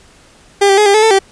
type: tone with pitch steps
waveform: 30% pulse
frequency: 400.7 / 391.3 / 421 / 399.8 / 432 / 444.4 / 388.5 Hz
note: G4 / G4 / G#4 / G4 / A4 / A4 / G4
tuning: +38 / -3 / +24 / +34 / -32 / +17 / -16 cents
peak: -4 dBFS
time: 0.61-1.191 s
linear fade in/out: 10 ms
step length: 83 ms
effects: pink hiss -45 dBFS RMS until 1.31 s + resampled to 22050 Hz